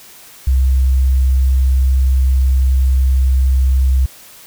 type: tone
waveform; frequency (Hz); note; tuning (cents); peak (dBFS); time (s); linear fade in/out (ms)
sine; 65.41; C2; 0; -9; 0.47-4.06; 5
effects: white hiss -40 dBFS RMS until 4.46 s